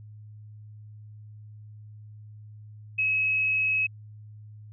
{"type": "tone with frequency modulation", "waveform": "sine", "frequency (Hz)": 2565, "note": "E7", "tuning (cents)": -48, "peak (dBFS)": -22, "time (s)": [2.98, 3.87], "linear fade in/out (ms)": 10, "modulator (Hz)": 76.6, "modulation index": 0.22, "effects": ["added 106 Hz sine -43 dBFS peak until 4.72 s"]}